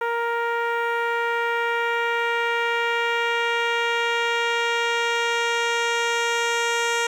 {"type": "tone with low-pass filter sweep", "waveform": "10% pulse", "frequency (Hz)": 468.1, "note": "A#4", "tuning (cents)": 7, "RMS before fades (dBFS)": -23, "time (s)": [0.01, 7.07], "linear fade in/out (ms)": 5, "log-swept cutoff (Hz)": [1300, 7400], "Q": 0.96, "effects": ["8-bit"]}